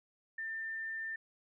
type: tone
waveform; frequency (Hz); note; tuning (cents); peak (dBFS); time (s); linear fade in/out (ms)
sine; 1793; A6; +32; -37; 0.38-1.16; 5
effects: none